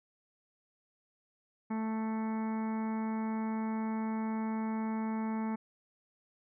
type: harmonic tone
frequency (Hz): 220.5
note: A3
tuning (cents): +4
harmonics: 1 / 2 / 3 / 4 / 5 / 6 / 7 / 8 / 9 / 10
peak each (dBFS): -32 / -46 / -50 / -42 / -50 / -52 / -58 / -56 / -59 / -54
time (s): 1.7-5.56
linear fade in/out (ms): 10
effects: none